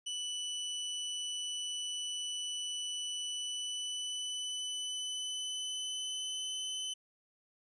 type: tone with pitch glide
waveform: sawtooth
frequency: 2974 to 3031 Hz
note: F#7 to F#7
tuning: +8 to +41 cents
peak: -33 dBFS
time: 0.06-6.94 s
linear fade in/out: 10 ms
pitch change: +33 cents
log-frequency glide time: 3.27-6.57 s
effects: resampled to 22050 Hz